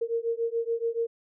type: beating tone pair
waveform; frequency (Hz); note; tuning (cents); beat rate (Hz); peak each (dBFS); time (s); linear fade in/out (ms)
sine; 458.7 / 465.7; A#4 / A#4; -28 / -2; 7; -29; 0.01-1.07; 10
effects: none